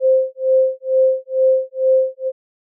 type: tone with tremolo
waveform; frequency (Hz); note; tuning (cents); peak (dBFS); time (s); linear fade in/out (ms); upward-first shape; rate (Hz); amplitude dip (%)
sine; 523.3; C5; 0; -9; 0-2.32; 50; sine; 2.2; 100
effects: none